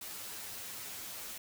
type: noise with comb filter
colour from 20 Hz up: white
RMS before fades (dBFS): -44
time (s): 0.01-1.38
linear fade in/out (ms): 5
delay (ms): 9.4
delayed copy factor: +0.55
effects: none